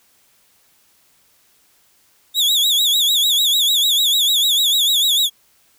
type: tone with vibrato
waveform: 40% pulse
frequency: 3588 Hz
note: A7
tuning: 33 cents sharp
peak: -12 dBFS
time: 2.34-5.3 s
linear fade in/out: 50 ms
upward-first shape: sine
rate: 6.7 Hz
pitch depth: 140 cents each way
effects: white hiss -57 dBFS RMS until 5.78 s